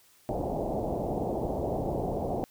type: low-pass noise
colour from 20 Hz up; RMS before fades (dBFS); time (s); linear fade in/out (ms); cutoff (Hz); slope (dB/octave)
white; -31; 0.29-2.44; 0; 770; 48
effects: white hiss -61 dBFS RMS until 2.5 s